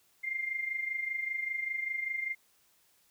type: tone with amplitude modulation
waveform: sine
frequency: 2106 Hz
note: C7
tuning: 11 cents sharp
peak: -29 dBFS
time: 0.23-2.35 s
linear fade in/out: 20 ms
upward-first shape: sine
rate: 25.1 Hz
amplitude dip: 65%
effects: white hiss -68 dBFS RMS until 3.1 s